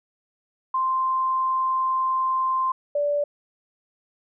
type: tone pair in turn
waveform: sine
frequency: 1045 / 581.4 Hz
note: C6 / D5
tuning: -2 / -18 cents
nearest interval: minor seventh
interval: 1016 cents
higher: first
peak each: -20 dBFS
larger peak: neither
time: 0.74-2.72 / 2.95-3.24 s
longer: first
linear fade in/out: 5 ms
effects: none